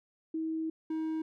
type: tone pair in turn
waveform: sine / triangle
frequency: 320.4 / 317.5 Hz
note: E4 / D#4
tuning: -49 / +35 cents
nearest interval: unison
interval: 16 cents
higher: first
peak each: -31 / -29 dBFS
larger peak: second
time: 0.34-0.7 / 0.9-1.22 s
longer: first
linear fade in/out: 5 ms
effects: none